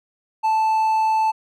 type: tone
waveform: triangle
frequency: 878 Hz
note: A5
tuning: 4 cents flat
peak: -14 dBFS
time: 0.43-1.32 s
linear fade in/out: 20 ms
effects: none